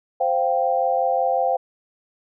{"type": "chord", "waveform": "sine", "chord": "C suspended fourth", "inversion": "none", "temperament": "equal", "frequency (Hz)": [523.3, 698.5, 784], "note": ["C5", "F5", "G5"], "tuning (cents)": [0, 0, 0], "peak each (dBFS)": -22, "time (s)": [0.2, 1.57], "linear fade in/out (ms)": 10, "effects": []}